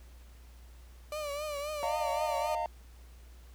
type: tone with vibrato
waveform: 35% pulse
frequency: 589 Hz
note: D5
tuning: 5 cents sharp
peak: -33 dBFS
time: 1.12-2.55 s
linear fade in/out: 2 ms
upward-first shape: triangle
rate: 3.8 Hz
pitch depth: 88 cents each way
type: chord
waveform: triangle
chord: Eb suspended second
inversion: none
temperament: equal with one note detuned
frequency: 622.3 / 698.5 / 910 Hz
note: Eb5 / F5 / Bb5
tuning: 0 / 0 / -42 cents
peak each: -35 / -33 / -32 dBFS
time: 1.83-2.66 s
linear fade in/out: 0 ms
effects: added 60 Hz sine -50 dBFS peak until 3.54 s + pink hiss -62 dBFS RMS until 3.54 s